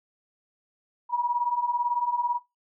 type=beating tone pair; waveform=sine; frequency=950 / 968 Hz; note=A#5 / B5; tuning=+33 / -35 cents; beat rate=18 Hz; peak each=-27 / -25 dBFS; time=1.09-2.4 s; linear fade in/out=50 ms; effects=noise-tail reverb RT60 0.2 s tail -17 dB re dry